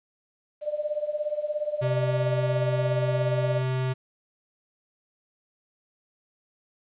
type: tone with tremolo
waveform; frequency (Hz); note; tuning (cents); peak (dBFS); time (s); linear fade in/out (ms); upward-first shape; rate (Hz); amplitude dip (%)
sine; 599; D5; +34; -22; 0.61-3.63; 50; triangle; 17; 90
type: tone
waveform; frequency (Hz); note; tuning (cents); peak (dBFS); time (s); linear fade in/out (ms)
square; 129.3; C3; -20; -25; 1.81-3.94; 20
effects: resampled to 8000 Hz + 10-bit